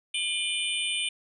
sine tone cluster, 2409 / 2969 / 3135 / 3553 / 8890 Hz, D7 / F#7 / G7 / A7 / C#9, +43 / +5 / -1 / +16 / +4 cents, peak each -31 / -31 / -37 / -34 / -36 dBFS, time 0.14-1.09 s, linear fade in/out 5 ms, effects none

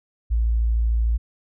sine tone, 56.7 Hz, A#1, 47 cents flat, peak -17 dBFS, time 0.3-1.18 s, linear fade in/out 20 ms, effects none

